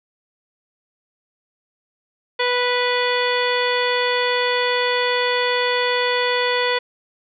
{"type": "harmonic tone", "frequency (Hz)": 492.5, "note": "B4", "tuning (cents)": -5, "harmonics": [1, 2, 3, 4, 5, 6, 7, 9], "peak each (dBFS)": [-21, -24, -28, -24, -29, -31, -27, -32], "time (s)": [2.39, 6.79], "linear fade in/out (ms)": 10, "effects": []}